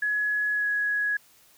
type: tone with pitch glide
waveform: sine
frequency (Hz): 1688 to 1672.5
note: G#6 to G#6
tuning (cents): +28 to +12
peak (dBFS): -23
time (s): 0.02-1.17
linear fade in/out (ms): 5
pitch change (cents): -16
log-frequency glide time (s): 0.54-0.66
effects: white hiss -58 dBFS RMS until 1.57 s